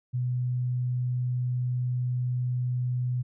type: tone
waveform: sine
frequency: 124.6 Hz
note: B2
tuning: 16 cents sharp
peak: -25 dBFS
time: 0.13-3.23 s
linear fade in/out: 20 ms
effects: none